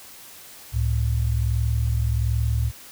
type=tone pair together; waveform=sine; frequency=69.3 / 110.62 Hz; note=C#2 / A2; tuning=0 / +10 cents; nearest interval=minor sixth; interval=810 cents; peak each=-22 dBFS; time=0.72-2.72 s; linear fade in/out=50 ms; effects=white hiss -44 dBFS RMS until 2.91 s